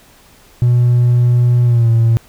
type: tone with pitch glide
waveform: triangle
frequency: 121.7 to 114.87 Hz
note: B2 to A#2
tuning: -25 to -25 cents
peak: -5 dBFS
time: 0.62-2.17 s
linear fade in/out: 0 ms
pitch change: -100 cents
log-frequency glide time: 1.64-1.89 s
effects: tanh soft clip ceiling -3 dBFS + pink hiss -46 dBFS RMS until 2.28 s